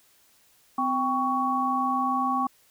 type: tone cluster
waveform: sine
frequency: 255.9 / 790 / 1117 Hz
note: C4 / G5 / C#6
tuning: -38 / +13 / +13 cents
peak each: -29 / -28 / -25 dBFS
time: 0.78-2.47 s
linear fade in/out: 5 ms
effects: white hiss -61 dBFS RMS until 2.7 s